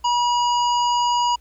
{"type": "harmonic tone", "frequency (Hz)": 965, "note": "B5", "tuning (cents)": -40, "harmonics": [1, 3, 5, 7], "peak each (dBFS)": [-17, -27, -31, -34], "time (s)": [0.04, 1.36], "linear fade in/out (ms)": 10, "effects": ["added 60 Hz sine -49 dBFS peak until 1.4 s", "pink hiss -60 dBFS RMS until 1.4 s"]}